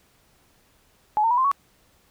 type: tone with pitch steps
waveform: sine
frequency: 848 / 908.9 / 974.1 / 1044 / 1118.9 Hz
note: G#5 / A#5 / B5 / C6 / C#6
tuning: +36 / -44 / -24 / -4 / +16 cents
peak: -17 dBFS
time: 1.17-1.515 s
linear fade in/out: 0 ms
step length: 69 ms
effects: pink hiss -61 dBFS RMS until 2.1 s